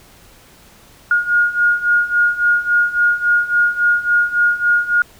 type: beating tone pair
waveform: sine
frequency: 1428 / 1431.6 Hz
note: F6 / F6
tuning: +38 / +42 cents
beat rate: 3.6 Hz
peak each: -17 / -14 dBFS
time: 1.11-5.02 s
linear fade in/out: 2 ms
effects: pink hiss -46 dBFS RMS until 5.19 s